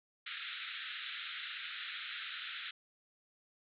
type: band-pass noise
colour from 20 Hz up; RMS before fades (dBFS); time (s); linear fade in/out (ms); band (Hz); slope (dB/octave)
white; -44; 0.26-2.71; 5; 1300 to 3900; 96
effects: none